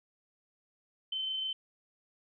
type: tone with amplitude modulation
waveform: sine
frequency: 3075 Hz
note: G7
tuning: 34 cents flat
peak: -31 dBFS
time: 1.12-1.53 s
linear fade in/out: 5 ms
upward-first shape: sine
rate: 27.1 Hz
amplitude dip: 25%
effects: none